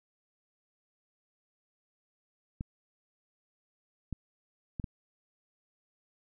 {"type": "clicks", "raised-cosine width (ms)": 5, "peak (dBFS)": -23, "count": 4, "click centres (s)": [2.609, 4.127, 4.798, 4.842], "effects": []}